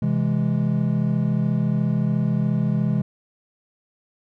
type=chord; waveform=triangle; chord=C augmented; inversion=none; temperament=equal; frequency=130.81 / 164.81 / 207.7 Hz; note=C3 / E3 / G#3; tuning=0 / 0 / 0 cents; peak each=-21 / -21 / -21 dBFS; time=0.02-3.02 s; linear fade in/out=5 ms; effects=none